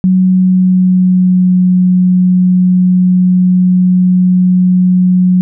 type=tone with pitch glide; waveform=sine; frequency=185.6 to 182.31 Hz; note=F#3 to F#3; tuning=+6 to -25 cents; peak=-5 dBFS; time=0.04-5.41 s; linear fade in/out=0 ms; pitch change=-31 cents; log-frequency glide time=0.15-1.6 s; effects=none